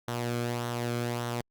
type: tone with flanger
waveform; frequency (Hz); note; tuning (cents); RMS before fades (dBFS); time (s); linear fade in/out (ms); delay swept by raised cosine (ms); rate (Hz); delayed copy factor
sawtooth; 119.6; A#2; +45; -32; 0.08-1.41; 0; 0.41 to 1.1; 1.7; -0.5
effects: Opus 48 kbps